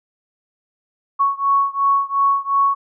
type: beating tone pair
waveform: sine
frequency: 1108.7 / 1111.5 Hz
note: C#6 / C#6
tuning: 0 / +4 cents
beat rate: 2.8 Hz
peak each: -17 / -18 dBFS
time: 1.19-2.75 s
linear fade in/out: 20 ms
effects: none